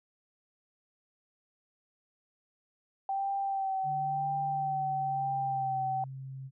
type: tone with vibrato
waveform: sine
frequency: 777 Hz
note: G5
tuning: 16 cents flat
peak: -29 dBFS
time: 3.09-6.04 s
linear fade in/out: 2 ms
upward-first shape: sine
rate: 0.98 Hz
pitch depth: 28 cents each way
type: tone with pitch glide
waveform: sine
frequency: 147.1 to 133.34 Hz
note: D3 to C3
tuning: +3 to +33 cents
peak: -39 dBFS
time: 3.83-6.51 s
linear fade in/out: 50 ms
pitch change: -170 cents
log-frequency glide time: 4.7-5.69 s
effects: none